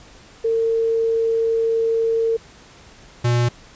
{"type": "tone pair in turn", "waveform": ["sine", "square"], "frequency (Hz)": [454, 120.25], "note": ["A#4", "B2"], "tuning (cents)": [-46, -46], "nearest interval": "octave + major seventh", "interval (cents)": 2300, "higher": "first", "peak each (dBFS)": -16, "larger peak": "neither", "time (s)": [[0.44, 2.37], [3.24, 3.49]], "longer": "first", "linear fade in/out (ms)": 10, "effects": ["pink hiss -46 dBFS RMS until 3.75 s", "resampled to 16000 Hz"]}